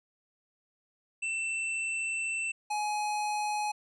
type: tone pair in turn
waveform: square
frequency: 2676 / 840 Hz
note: E7 / G#5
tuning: +25 / +19 cents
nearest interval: octave + minor sixth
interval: 2006 cents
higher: first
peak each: -31 / -30 dBFS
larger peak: second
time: 1.22-2.52 / 2.7-3.72 s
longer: first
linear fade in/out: 10 ms
effects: resampled to 24000 Hz